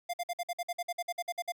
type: tone bursts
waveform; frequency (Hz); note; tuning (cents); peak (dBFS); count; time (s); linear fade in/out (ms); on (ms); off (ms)
square; 698.5; F5; 0; -32; 15; 0.09-1.522; 10; 46; 53
effects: none